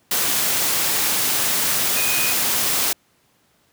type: tone in noise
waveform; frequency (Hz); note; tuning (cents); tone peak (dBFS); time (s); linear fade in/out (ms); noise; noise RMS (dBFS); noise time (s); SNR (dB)
sine; 2489; D#7; 0; -25; 1.96-2.33; 5; white; -20; 0.11-2.93; -8
effects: pink hiss -61 dBFS RMS until 3.72 s + high-pass 100 Hz 12 dB/octave